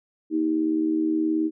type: tone with amplitude modulation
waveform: sine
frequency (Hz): 315.3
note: D#4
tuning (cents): +23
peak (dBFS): -17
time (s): 0.3-1.51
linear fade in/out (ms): 50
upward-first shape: sine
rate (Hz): 79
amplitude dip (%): 70
effects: none